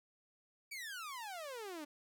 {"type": "exponential sweep", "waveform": "sawtooth", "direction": "down", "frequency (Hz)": [2349, 285.2], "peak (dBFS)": -40, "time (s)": [0.71, 1.85], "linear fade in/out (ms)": 10, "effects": []}